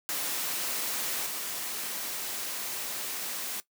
white noise with level steps, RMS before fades -32 / -35 dBFS, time 0.09-3.6 s, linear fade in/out 0 ms, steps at 1.26 s, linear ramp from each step 5 ms, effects noise-tail reverb RT60 0.1 s tail -17 dB re dry + high-pass 200 Hz 12 dB/octave

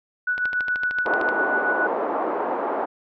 sine tone with tremolo, 1478 Hz, F#6, 2 cents flat, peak -19 dBFS, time 0.27-1.87 s, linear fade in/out 5 ms, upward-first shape sine, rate 7.2 Hz, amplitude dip 55%
click train, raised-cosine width 0.3 ms, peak -17 dBFS, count 13, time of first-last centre 0.38-1.289 s, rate 13.2 Hz
white band-pass noise, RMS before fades -25 dBFS, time 1.05-2.86 s, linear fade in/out 20 ms, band 300 to 1000 Hz, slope 24 dB/octave
effects none

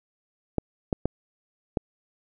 clicks, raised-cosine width 2 ms, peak -10 dBFS, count 4, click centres 0.583 / 0.928 / 1.056 / 1.772 s, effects none

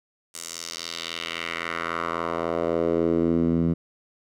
10% pulse tone with band-pass filter sweep, 83.7 Hz, E2, 27 cents sharp, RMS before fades -26 dBFS, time 0.34-3.74 s, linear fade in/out 10 ms, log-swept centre 8200 to 180 Hz, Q 1.8, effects none

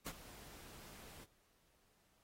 pink noise with ADSR envelope, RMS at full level -43 dBFS, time 0.06-1.26 s, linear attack 6 ms, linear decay 58 ms, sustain -14 dB, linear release 31 ms, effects pink hiss -75 dBFS RMS until 2.23 s + AAC 48 kbps

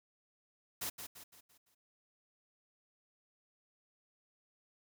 white noise with echo, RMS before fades -39 dBFS, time 0.81-0.9 s, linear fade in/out 10 ms, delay 170 ms, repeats 5, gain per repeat -7 dB, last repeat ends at 1.75 s, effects none

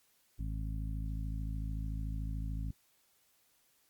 harmonic tone, 53.6 Hz, A1, 45 cents flat, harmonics 1 / 2 / 3 / 4 / 5, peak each -36 / -42 / -45 / -51 / -50 dBFS, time 0.39-2.71 s, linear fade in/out 5 ms, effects white hiss -71 dBFS RMS until 3.89 s + Opus 48 kbps

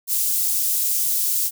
white high-pass noise, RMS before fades -21 dBFS, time 0.07-1.51 s, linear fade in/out 50 ms, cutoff 7400 Hz, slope 12 dB/octave, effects none

